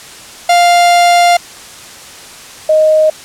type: tone pair in turn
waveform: 45% pulse / sine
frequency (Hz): 699 / 622.8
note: F5 / D#5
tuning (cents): +1 / +2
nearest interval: major second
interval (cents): 199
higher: first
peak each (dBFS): -5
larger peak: neither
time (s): 0.49-1.37 / 2.69-3.1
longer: first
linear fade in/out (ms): 5
effects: white hiss -32 dBFS RMS until 3.24 s + low-pass 9000 Hz 12 dB/octave